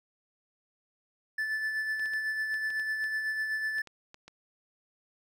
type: tone with tremolo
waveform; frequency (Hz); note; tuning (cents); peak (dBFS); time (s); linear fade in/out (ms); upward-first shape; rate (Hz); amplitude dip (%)
triangle; 1749; A6; -11; -26; 1.38-3.82; 5; sine; 8; 40
type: clicks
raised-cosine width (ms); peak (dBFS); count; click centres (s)
0.2; -31; 11; 1.996 / 2.058 / 2.136 / 2.542 / 2.704 / 2.797 / 3.041 / 3.784 / 3.873 / 4.144 / 4.28
effects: none